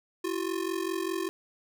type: ring-modulated tone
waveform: square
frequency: 356.5 Hz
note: F4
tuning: 36 cents sharp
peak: -27 dBFS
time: 0.24-1.29 s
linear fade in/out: 0 ms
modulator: 22.5 Hz
effects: none